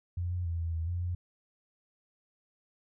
sine tone with pitch steps, 87.8 / 89.2 / 84.2 / 83.2 / 81.6 / 87.7 / 88.4 Hz, F2 / F2 / E2 / E2 / E2 / F2 / F2, +10 / +37 / +37 / +17 / -17 / +8 / +22 cents, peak -30 dBFS, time 0.17-1.15 s, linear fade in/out 5 ms, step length 140 ms, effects none

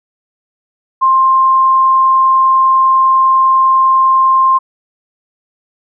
sine tone, 1055 Hz, C6, 14 cents sharp, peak -6 dBFS, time 1.01-4.59 s, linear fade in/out 20 ms, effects none

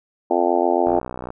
harmonic tone, 87.31 Hz, F2, in tune, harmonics 3 / 4 / 5 / 6 / 7 / 8 / 9 / 10, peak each -26 / -21 / -24 / -29 / -23 / -23 / -23 / -27 dBFS, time 0.3-1 s, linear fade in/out 10 ms
click train, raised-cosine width 1 ms, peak -16 dBFS, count 28, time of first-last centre 0.87-1.304 s, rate 62.2 Hz
effects none

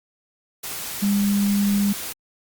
sine tone in noise, 202 Hz, G#3, 48 cents flat, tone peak -17 dBFS, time 1.02-1.93 s, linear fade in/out 10 ms, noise white, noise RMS -31 dBFS, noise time 0.63-2.13 s, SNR +11 dB, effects Opus 48 kbps

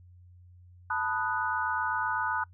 sine chord, B dominant seventh, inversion third, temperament equal, 880 / 987.8 / 1244.5 / 1480 Hz, A5 / B5 / D#6 / F#6, 0 / 0 / 0 / 0 cents, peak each -33 / -34 / -34 / -31 dBFS, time 0.9-2.44 s, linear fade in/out 5 ms, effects noise-tail reverb RT60 0.1 s tail -24 dB re dry + added 89 Hz sine -51 dBFS peak until 2.53 s

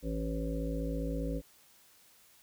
harmonic tone, 55 Hz, A1, in tune, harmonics 1 / 3 / 5 / 7 / 9 / 10, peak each -35 / -39 / -38 / -47 / -41 / -44 dBFS, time 0.02-1.42 s, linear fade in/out 50 ms, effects white hiss -62 dBFS RMS until 2.42 s

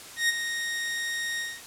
sawtooth tone with ADSR envelope, 1864.7 Hz, A#6, in tune, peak -16 dBFS, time 0.16-1.62 s, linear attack 130 ms, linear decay 22 ms, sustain -9 dB, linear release 230 ms, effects white hiss -44 dBFS RMS until 1.66 s + low-pass 11000 Hz 12 dB/octave

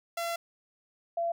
sawtooth / sine tone pair in turn, 679 / 679 Hz, F5 / F5, -49 / -49 cents, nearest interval unison, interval 0 cents, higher neither, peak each -27 dBFS, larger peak neither, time 0.17-0.36 / 1.17-1.32 s, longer first, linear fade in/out 5 ms, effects none

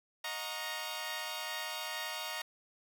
10% pulse chord, D# minor seventh, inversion none, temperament equal with one note detuned, 622.3 / 721.8 / 932.3 / 1108.7 Hz, D#5 / F#5 / A#5 / C#6, 0 / -43 / 0 / 0 cents, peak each -35 / -36 / -32 / -38 dBFS, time 0.24-2.42 s, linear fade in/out 5 ms, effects none

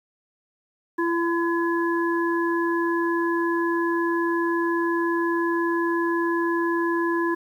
harmonic tone, 338.2 Hz, E4, 44 cents sharp, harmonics 1 / 3 / 5, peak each -22 / -27 / -29 dBFS, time 0.98-7.35 s, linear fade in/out 10 ms, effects 9-bit

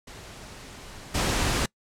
pink noise with level steps, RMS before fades -43 / -25 dBFS, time 0.07-1.66 s, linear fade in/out 5 ms, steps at 1.14 s, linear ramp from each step 10 ms, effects noise-tail reverb RT60 0.1 s tail -25 dB re dry + low-pass 9000 Hz 12 dB/octave

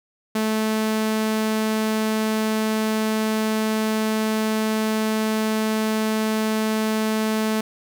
sawtooth tone, 218 Hz, A3, 16 cents flat, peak -16 dBFS, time 0.35-7.61 s, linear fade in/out 5 ms, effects none

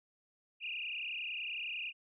sine tone with frequency modulation, 2637 Hz, E7, in tune, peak -37 dBFS, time 0.6-1.93 s, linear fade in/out 50 ms, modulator 30.9 Hz, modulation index 7.5, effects none

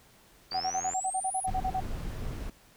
sine linear sweep, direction up, 4570 to 10570 Hz, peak -34 dBFS, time 0.51-1.46 s, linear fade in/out 5 ms
click train, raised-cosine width 0.5 ms, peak -27 dBFS, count 37, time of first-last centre 0.52-0.935 s, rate 86.7 Hz
sine tone bursts, 753 Hz, F#5, 30 cents sharp, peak -27 dBFS, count 13, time 0.54-1.804 s, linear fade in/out 10 ms, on 64 ms, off 36 ms
brown noise, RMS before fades -35 dBFS, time 1.47-2.5 s, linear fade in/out 5 ms
effects pink hiss -59 dBFS RMS until 2.76 s

